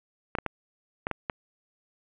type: clicks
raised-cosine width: 0.5 ms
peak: -13 dBFS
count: 6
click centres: 0.352 / 0.386 / 0.463 / 1.069 / 1.113 / 1.298 s
effects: resampled to 8000 Hz + 7-bit